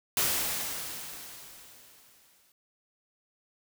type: noise with exponential decay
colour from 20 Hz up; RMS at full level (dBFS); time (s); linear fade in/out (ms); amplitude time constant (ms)
white; -26; 0.17-2.52; 1; 510
effects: none